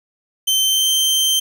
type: tone with pitch glide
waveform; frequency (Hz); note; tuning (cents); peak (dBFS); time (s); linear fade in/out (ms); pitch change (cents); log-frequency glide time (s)
sawtooth; 3100 to 3125; G7 to G7; -20 to -6; -11; 0.47-1.4; 10; +14; 0.65-0.9
effects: none